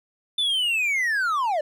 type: linear sweep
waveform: triangle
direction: down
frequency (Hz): 3554 to 570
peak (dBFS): -19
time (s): 0.38-1.61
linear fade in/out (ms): 5
effects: none